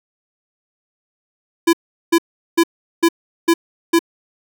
square tone bursts, 335.3 Hz, E4, 30 cents sharp, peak -10 dBFS, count 6, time 1.67-3.992 s, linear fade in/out 10 ms, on 62 ms, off 390 ms, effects none

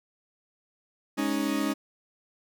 40% pulse chord, Ab suspended fourth, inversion none, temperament equal, 207.7 / 277.2 / 311.1 Hz, Ab3 / Db4 / Eb4, 0 / 0 / 0 cents, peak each -31 / -28 / -29 dBFS, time 1.17-1.74 s, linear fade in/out 20 ms, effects none

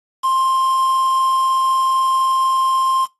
triangle tone with quantisation, 1054 Hz, C6, 12 cents sharp, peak -12 dBFS, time 0.23-3.06 s, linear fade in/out 20 ms, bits 5, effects noise-tail reverb RT60 0.2 s tail -22 dB re dry + AAC 32 kbps

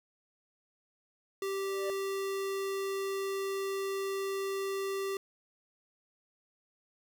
square tone, 390.6 Hz, G4, 6 cents flat, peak -33 dBFS, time 1.42-5.17 s, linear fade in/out 2 ms
triangle tone with exponential growth, 593 Hz, D5, 17 cents sharp, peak -31 dBFS, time 1.56-1.9 s, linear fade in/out 0 ms, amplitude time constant 72 ms
effects none

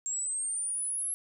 sine exponential sweep, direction up, 7459 to 11175 Hz, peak -30 dBFS, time 0.06-1.14 s, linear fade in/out 0 ms, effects none

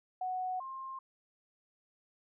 sine tone pair in turn, 740 / 1060.5 Hz, F#5 / C6, 0 / +23 cents, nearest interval tritone, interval 623 cents, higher second, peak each -33 / -40 dBFS, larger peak first, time 0.21-0.6 / 0.6-0.99 s, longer neither, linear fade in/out 5 ms, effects none

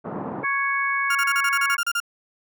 pink band-pass noise, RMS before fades -31 dBFS, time 0.04-0.45 s, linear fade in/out 20 ms, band 150 to 1100 Hz, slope 24 dB/octave
harmonic tone, 554.4 Hz, C#5, in tune, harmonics 2 / 3 / 4, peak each -25 / -25 / -25 dBFS, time 0.43-1.77 s, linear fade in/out 20 ms
35% pulse tone bursts, 1400 Hz, F6, 4 cents sharp, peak -19 dBFS, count 11, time 1.1-2.002 s, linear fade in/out 5 ms, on 52 ms, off 33 ms
effects none

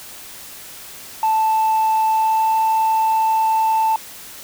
sine tone with pitch glide, 880 to 885.1 Hz, A5 to A5, 0 to +10 cents, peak -12 dBFS, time 1.23-3.96 s, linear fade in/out 2 ms, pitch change +10 cents, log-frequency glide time 2.07-2.52 s, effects tanh soft clip ceiling -12 dBFS + white hiss -37 dBFS RMS until 4.43 s

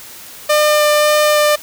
sawtooth tone with vibrato, 600 Hz, D5, 37 cents sharp, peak -6 dBFS, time 0.49-1.56 s, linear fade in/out 10 ms, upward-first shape sine, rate 1.8 Hz, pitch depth 8 cents each way, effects white hiss -35 dBFS RMS until 1.62 s

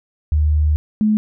sine tone pair in turn, 75.8 / 213.8 Hz, D#2 / A3, -45 / -49 cents, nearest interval octave + tritone, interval 1796 cents, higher second, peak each -12 dBFS, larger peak neither, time 0.32-0.76 / 1.01-1.17 s, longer first, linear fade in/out 0 ms, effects none

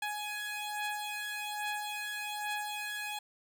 15% pulse beating tone pair, 836 / 837.2 Hz, G#5 / G#5, +11 / +14 cents, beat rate 1.2 Hz, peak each -34 / -31 dBFS, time 0.02-3.19 s, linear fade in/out 5 ms, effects none

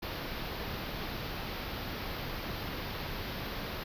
pink band-stop noise, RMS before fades -38 dBFS, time 0.02-3.84 s, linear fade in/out 10 ms, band 5100 to 13000 Hz, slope 48 dB/octave, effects resampled to 32000 Hz

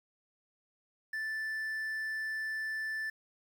triangle tone with quantisation, 1760 Hz, A6, in tune, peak -32 dBFS, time 1.13-3.1 s, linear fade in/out 5 ms, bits 10, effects none

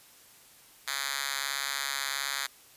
5% pulse tone with high-pass filter, 138.59 Hz, C#3, in tune, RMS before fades -33 dBFS, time 0.87-2.47 s, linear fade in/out 10 ms, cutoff 2200 Hz, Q 0.96, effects white hiss -56 dBFS RMS until 2.76 s + resampled to 32000 Hz

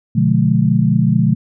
sine chord, B diminished seventh, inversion none, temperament just, 123.47 / 148.16 / 177.8 / 213.4 Hz, B2 / D3 / F3 / Ab3, 0 / +16 / +31 / +47 cents, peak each -16 dBFS, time 0.15-1.35 s, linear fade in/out 10 ms, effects none

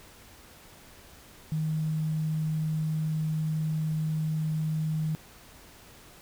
sine tone with quantisation, 156.4 Hz, D#3, 9 cents sharp, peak -26 dBFS, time 1.52-5.15 s, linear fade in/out 0 ms, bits 9, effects pink hiss -52 dBFS RMS until 6.21 s

